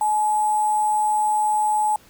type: tone with sample-and-hold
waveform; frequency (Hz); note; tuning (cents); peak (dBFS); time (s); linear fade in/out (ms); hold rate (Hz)
sine; 850; G#5; +40; -17; 0.01-1.96; 2; 8820
effects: pink hiss -52 dBFS RMS until 2.09 s